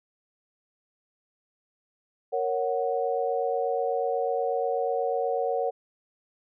sine chord, F# major, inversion first, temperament equal, 466.2 / 554.4 / 740 Hz, A#4 / C#5 / F#5, 0 / 0 / 0 cents, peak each -28 / -29 / -29 dBFS, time 2.32-5.71 s, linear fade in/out 20 ms, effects none

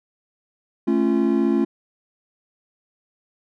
triangle chord, A augmented, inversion none, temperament just, 220 / 275 / 343.8 Hz, A3 / C#4 / E#4, 0 / -14 / -27 cents, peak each -19 dBFS, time 0.87-1.65 s, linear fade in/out 10 ms, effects none

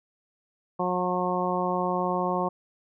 harmonic tone, 180.7 Hz, F#3, 41 cents flat, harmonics 1 / 2 / 3 / 4 / 5 / 6, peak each -31 / -31 / -31 / -31 / -31 / -31 dBFS, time 0.79-2.49 s, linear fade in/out 10 ms, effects none

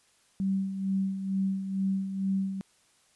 sine tone with tremolo, 192.9 Hz, G3, 28 cents flat, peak -24 dBFS, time 0.4-2.61 s, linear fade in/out 0 ms, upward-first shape sine, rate 2.2 Hz, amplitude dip 60%, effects white hiss -65 dBFS RMS until 3.15 s + resampled to 24000 Hz

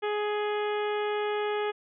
harmonic tone with a mistuned harmonic, 418.1 Hz, G#4, 12 cents sharp, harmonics 1 / 2 / 3 / 4 / 5 / 6 / 7 / 8, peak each -28 / -34 / -38 / -40 / -42 / -44 / -45 / -46 dBFS, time 0.02-1.72 s, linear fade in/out 20 ms, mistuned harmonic 6, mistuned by -21 cents, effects none

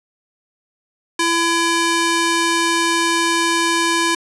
square tone with high-pass filter, 336 Hz, E4, 33 cents sharp, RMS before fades -17 dBFS, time 1.19-4.15 s, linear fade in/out 5 ms, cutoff 670 Hz, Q 0.51, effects resampled to 24000 Hz + 7-bit

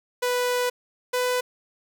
sawtooth tone pair in turn, 493.9 / 498.5 Hz, B4 / B4, 0 / +16 cents, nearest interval unison, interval 16 cents, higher second, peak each -18 dBFS, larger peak neither, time 0.22-0.7 / 1.13-1.41 s, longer first, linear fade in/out 10 ms, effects none

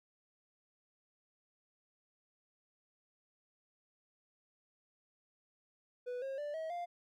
triangle tone with pitch steps, 493.9 / 538.6 / 587.3 / 640.5 / 698.5 Hz, B4 / C#5 / D5 / E5 / F5, 0 / -50 / 0 / -50 / 0 cents, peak -36 dBFS, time 6.06-6.86 s, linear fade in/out 20 ms, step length 160 ms, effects none

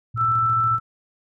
sine tone with tremolo, 115.5 Hz, A#2, 16 cents flat, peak -25 dBFS, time 0.14-0.79 s, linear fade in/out 10 ms, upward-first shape square, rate 14 Hz, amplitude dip 50%
sine tone, 1326 Hz, E6, 10 cents sharp, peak -17 dBFS, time 0.16-0.8 s, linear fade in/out 50 ms
effects none

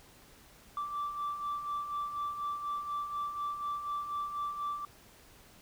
sine beating tone pair, 1165 / 1169.1 Hz, D6 / D6, -14 / -8 cents, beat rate 4.1 Hz, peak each -40 / -33 dBFS, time 0.77-4.85 s, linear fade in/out 2 ms, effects tanh soft clip ceiling -30 dBFS + pink hiss -58 dBFS RMS until 5.61 s

